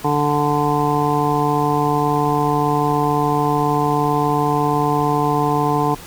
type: harmonic tone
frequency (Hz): 146.83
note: D3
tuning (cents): 0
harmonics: 1 / 2 / 3 / 5 / 6 / 7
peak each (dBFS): -22 / -22 / -22 / -22 / -22 / -22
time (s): 0.04-5.95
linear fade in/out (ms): 10
effects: pink hiss -37 dBFS RMS until 6.06 s